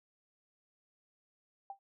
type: tone with exponential decay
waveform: sine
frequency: 788 Hz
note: G5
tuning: 9 cents sharp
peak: -37 dBFS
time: 1.7-1.79 s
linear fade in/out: 2 ms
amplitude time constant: 19 ms
effects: none

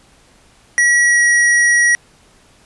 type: tone with pitch glide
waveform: square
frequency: 1924 to 1911.8 Hz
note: B6 to A#6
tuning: -46 to +43 cents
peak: -10 dBFS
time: 0.78-1.95 s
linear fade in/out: 0 ms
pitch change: -11 cents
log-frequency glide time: 1.02-1.21 s
effects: pink hiss -50 dBFS RMS until 2.65 s + resampled to 24000 Hz

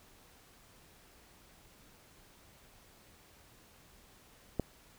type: click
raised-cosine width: 2 ms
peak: -17 dBFS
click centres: 4.597 s
effects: pink hiss -61 dBFS RMS until 4.98 s

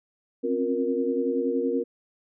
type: tone cluster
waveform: sine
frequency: 261.6 / 272.1 / 355.9 / 469.1 Hz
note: C4 / C#4 / F4 / A#4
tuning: 0 / -32 / +33 / +11 cents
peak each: -29 / -30 / -30 / -26 dBFS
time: 0.43-1.84 s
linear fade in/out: 20 ms
effects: none

